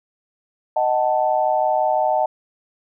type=chord; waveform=sine; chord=D# diminished; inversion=none; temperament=equal with one note detuned; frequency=622.3 / 747.7 / 880 Hz; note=D#5 / F#5 / A5; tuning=0 / +18 / 0 cents; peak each=-20 / -20 / -21 dBFS; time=0.76-2.26 s; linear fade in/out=5 ms; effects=none